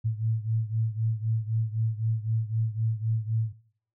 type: beating tone pair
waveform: sine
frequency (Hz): 110.3 / 114.2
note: A2 / A#2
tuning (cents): +5 / -35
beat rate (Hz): 3.9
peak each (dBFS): -26 / -30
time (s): 0.04-3.53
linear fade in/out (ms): 20
effects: noise-tail reverb RT60 0.6 s tail -21 dB re dry